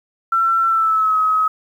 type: tone with pitch glide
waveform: sine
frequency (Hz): 1347 to 1274.3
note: E6 to D#6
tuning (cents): +37 to +41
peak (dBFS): -13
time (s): 0.32-1.48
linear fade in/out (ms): 5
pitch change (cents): -96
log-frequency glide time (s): 0.66-1.17
effects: 8-bit